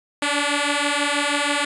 5% pulse beating tone pair, 286.1 / 292.3 Hz, D4 / D4, -45 / -8 cents, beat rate 6.2 Hz, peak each -11 dBFS, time 0.22-1.65 s, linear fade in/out 5 ms, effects resampled to 24000 Hz

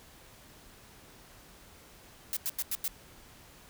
blue noise bursts, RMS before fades -32 dBFS, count 5, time 2.33-2.879 s, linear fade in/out 0 ms, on 37 ms, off 91 ms, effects pink hiss -55 dBFS RMS until 3.69 s

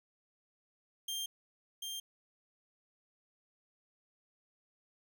sawtooth tone with echo, 3187 Hz, G7, 28 cents sharp, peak -33 dBFS, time 1.08-1.26 s, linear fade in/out 5 ms, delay 740 ms, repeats 1, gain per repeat -3 dB, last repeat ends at 2 s, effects none

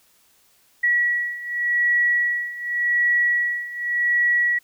sine beating tone pair, 1928 / 1928.87 Hz, B6 / B6, -42 / -41 cents, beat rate 0.87 Hz, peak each -23 / -20 dBFS, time 0.83-4.59 s, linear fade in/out 10 ms, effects white hiss -59 dBFS RMS until 4.63 s

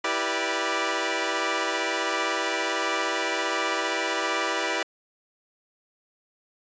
10% pulse chord, E minor seventh, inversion none, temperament equal with one note detuned, 329.6 / 392 / 486.8 / 587.3 Hz, E4 / G4 / B4 / D5, 0 / 0 / -25 / 0 cents, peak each -22 dBFS, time 0.04-4.83 s, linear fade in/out 5 ms, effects resampled to 16000 Hz

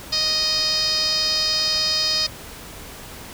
5% pulse tone with low-pass filter, 622.3 Hz, D#5, in tune, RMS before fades -21 dBFS, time 0.12-2.27 s, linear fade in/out 10 ms, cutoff 4800 Hz, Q 9.6, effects pink hiss -38 dBFS RMS until 3.33 s

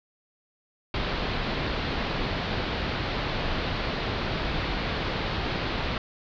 pink low-pass noise, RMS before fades -29 dBFS, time 0.94-5.98 s, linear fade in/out 2 ms, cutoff 4500 Hz, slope 48 dB/octave, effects none

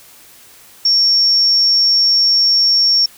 sine tone, 5490 Hz, F8, 31 cents flat, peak -9 dBFS, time 0.85-3.06 s, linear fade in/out 5 ms, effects white hiss -43 dBFS RMS until 3.17 s

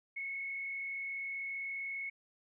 sine tone with frequency modulation, 2196 Hz, C#7, 17 cents flat, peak -37 dBFS, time 0.16-2.1 s, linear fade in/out 10 ms, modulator 40.4 Hz, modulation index 0.65, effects none

